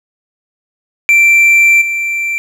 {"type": "tone with level steps", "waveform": "triangle", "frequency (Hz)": 2349, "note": "D7", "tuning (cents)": 0, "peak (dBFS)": [-3, -12], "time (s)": [1.09, 2.38], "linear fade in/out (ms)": 0, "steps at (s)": 1.81, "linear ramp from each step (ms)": 10, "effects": []}